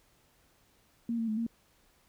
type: tone with pitch steps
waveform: sine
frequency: 232.8 / 227.2 / 216.1 / 230.4 Hz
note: A#3 / A#3 / A3 / A#3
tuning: -2 / -44 / -31 / -20 cents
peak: -29 dBFS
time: 1.09-1.466 s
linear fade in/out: 2 ms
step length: 94 ms
effects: pink hiss -67 dBFS RMS until 2.08 s